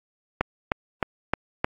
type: click train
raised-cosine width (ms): 0.5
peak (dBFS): -6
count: 5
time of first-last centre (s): 0.41-1.645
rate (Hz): 3.24
effects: AAC 48 kbps